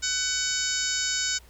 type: harmonic tone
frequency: 750 Hz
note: F#5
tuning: 23 cents sharp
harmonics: 2 / 3 / 4 / 5 / 6 / 7 / 8 / 9 / 10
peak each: -32 / -36 / -36 / -35 / -35 / -32 / -34 / -31 / -35 dBFS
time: 0.02-1.39 s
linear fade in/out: 20 ms
effects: added 60 Hz sine -51 dBFS peak until 1.49 s + pink hiss -56 dBFS RMS until 1.49 s